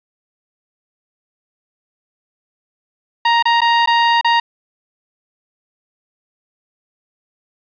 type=tone with dropouts; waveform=sawtooth; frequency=935 Hz; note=A#5; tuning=5 cents sharp; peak=-7 dBFS; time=3.25-4.4 s; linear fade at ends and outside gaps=5 ms; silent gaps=3.426-3.454 / 3.607-3.616 / 3.86-3.873 / 4.212-4.245 s; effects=resampled to 11025 Hz + 7-bit